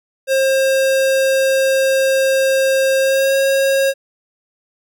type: tone with pitch glide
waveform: square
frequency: 534 to 543 Hz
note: C5 to C#5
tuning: +35 to -36 cents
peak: -13 dBFS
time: 0.27-3.94 s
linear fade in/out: 50 ms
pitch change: +29 cents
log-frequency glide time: 2.99-3.35 s
effects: none